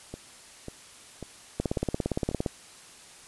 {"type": "two click trains", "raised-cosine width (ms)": 2, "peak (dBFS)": [-23, -13], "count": [5, 16], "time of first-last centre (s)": [[0.14, 2.314], [1.6, 2.462]], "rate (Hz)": [1.84, 17.4], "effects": ["white hiss -50 dBFS RMS until 3.27 s", "resampled to 24000 Hz"]}